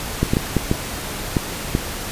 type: clicks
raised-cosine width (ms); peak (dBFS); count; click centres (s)
3; -3; 7; 0.23 / 0.335 / 0.369 / 0.567 / 0.714 / 1.368 / 1.751
effects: pink hiss -28 dBFS RMS until 2.11 s + resampled to 32000 Hz